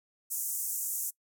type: band-pass noise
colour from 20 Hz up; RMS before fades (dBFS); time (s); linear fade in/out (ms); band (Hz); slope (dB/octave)
white; -34; 0.3-1.11; 20; 6400 to 16000; 48
effects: noise-tail reverb RT60 0.1 s tail -22 dB re dry